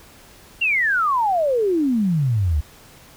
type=exponential sweep; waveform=sine; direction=down; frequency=2832 to 69.3 Hz; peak=-16 dBFS; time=0.61-2.61 s; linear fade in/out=10 ms; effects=pink hiss -47 dBFS RMS until 3.16 s